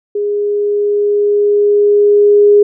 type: tone with level ramp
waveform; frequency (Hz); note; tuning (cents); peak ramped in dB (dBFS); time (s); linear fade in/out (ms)
sine; 411.7; G#4; -15; -13 to -3; 0.15-2.63; 5
effects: none

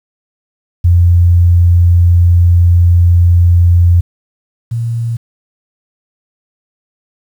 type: tone pair in turn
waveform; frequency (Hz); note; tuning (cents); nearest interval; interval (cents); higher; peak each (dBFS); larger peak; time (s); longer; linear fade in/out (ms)
sine; 87 / 116.13; F2 / A#2; -6 / -6; perfect fourth; 500; second; -4 / -13; first; 0.84-4.01 / 4.71-5.17; first; 10
effects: 7-bit

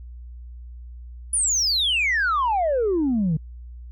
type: exponential sweep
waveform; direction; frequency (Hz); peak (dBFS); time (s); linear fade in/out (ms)
sine; down; 10050 to 148.7; -17; 1.33-3.37; 5
effects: tanh soft clip ceiling -16 dBFS + added 60 Hz sine -36 dBFS peak until 3.91 s

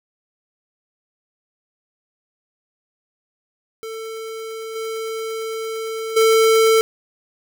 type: tone with level steps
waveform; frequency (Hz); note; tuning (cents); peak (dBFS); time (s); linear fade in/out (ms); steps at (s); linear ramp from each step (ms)
square; 445.6; A4; +22; -29 / -25 / -12; 3.83-6.81; 0; 4.75 / 6.16; 10
effects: none

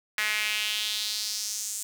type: tone with high-pass filter sweep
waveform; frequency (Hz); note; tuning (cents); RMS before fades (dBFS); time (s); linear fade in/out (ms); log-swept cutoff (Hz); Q
sawtooth; 212.4; G#3; +39; -30; 0.18-1.83; 2; 1900 to 7700; 2.8
effects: none

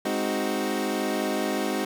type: chord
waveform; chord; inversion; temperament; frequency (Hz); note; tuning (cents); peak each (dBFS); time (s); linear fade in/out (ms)
25% pulse; Ab dominant seventh; none; equal; 207.7 / 261.6 / 311.1 / 370; Ab3 / C4 / Eb4 / Gb4; 0 / 0 / 0 / 0; -27; 0.05-1.85; 5
effects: none

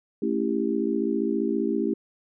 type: chord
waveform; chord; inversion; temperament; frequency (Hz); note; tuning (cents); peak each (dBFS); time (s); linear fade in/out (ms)
sine; A dominant seventh; none; just; 220 / 275 / 330 / 396; A3 / C#4 / E4 / G4; 0 / -14 / +2 / +18; -28; 0.22-1.94; 5
effects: none

